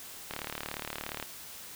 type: click train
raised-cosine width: 0.3 ms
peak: -19 dBFS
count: 35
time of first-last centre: 0.31-1.226 s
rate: 37.1 Hz
effects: white hiss -46 dBFS RMS until 1.75 s